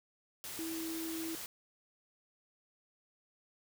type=tone in noise; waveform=sine; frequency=326.2 Hz; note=E4; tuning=18 cents flat; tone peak=-38 dBFS; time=0.59-1.35 s; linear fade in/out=0 ms; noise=white; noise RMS=-44 dBFS; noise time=0.44-1.46 s; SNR=+3 dB; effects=none